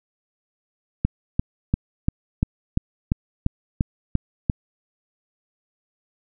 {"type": "click train", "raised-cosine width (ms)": 5, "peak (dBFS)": -6, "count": 11, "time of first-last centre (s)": [1.05, 4.498], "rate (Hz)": 2.9, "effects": []}